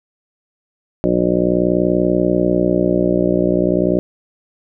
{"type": "harmonic tone", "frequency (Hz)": 60.4, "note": "B1", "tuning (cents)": -38, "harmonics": [1, 2, 3, 4, 5, 6, 7, 8, 9, 10], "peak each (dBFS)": [-30, -29, -19, -27, -19, -18, -29, -28, -22, -21], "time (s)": [1.04, 3.99], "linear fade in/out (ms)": 0, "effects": []}